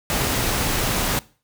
pink noise, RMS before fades -22 dBFS, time 0.1-1.19 s, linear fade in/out 0 ms, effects noise-tail reverb RT60 0.4 s tail -21 dB re dry

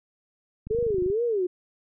click train, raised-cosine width 5 ms, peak -25 dBFS, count 12, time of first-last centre 0.67-1.101 s, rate 25.5 Hz
sine tone with vibrato, 415.3 Hz, G#4, in tune, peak -22 dBFS, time 0.7-1.47 s, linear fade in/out 10 ms, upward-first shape sine, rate 2.3 Hz, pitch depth 250 cents each way
effects none

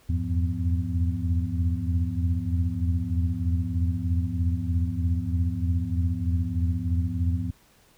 sine tone cluster, 83.1 / 86.3 / 100.2 / 172.7 / 253.1 Hz, E2 / F2 / G2 / F3 / B3, +15 / -20 / +38 / -19 / +43 cents, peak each -26 / -28 / -30 / -34 / -33 dBFS, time 0.09-7.51 s, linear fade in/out 10 ms, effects pink hiss -59 dBFS RMS until 7.97 s

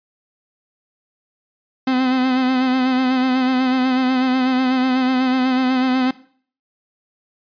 45% pulse tone with vibrato, 257.3 Hz, C4, 29 cents flat, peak -15 dBFS, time 1.87-6.11 s, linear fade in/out 5 ms, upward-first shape sine, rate 8.1 Hz, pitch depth 37 cents each way, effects noise-tail reverb RT60 0.5 s tail -18 dB re dry + resampled to 11025 Hz

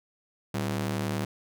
sawtooth ring-modulated tone, 150.5 Hz, D3, 43 cents sharp, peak -21 dBFS, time 0.54-1.25 s, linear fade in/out 5 ms, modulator 40.1 Hz, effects none

